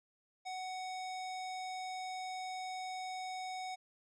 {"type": "tone with low-pass filter", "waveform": "square", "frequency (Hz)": 745, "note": "F#5", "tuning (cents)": 12, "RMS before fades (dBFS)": -42, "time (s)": [0.45, 3.76], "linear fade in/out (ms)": 20, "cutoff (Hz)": 6200, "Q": 1.3, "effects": []}